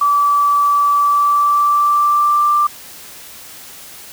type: tone with pitch glide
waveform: sine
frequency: 1155 to 1182 Hz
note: D6 to D6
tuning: -29 to +11 cents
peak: -10 dBFS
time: 0.01-2.67 s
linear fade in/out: 5 ms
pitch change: +40 cents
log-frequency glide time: 0.96-2.54 s
effects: white hiss -36 dBFS RMS until 4.12 s